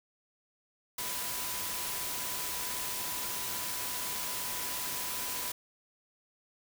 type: tone in noise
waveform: sine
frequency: 993 Hz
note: B5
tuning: 9 cents sharp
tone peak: -46 dBFS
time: 0.98-5.52 s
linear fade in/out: 5 ms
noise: white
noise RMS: -36 dBFS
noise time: 0.98-5.52 s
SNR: -13 dB
effects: none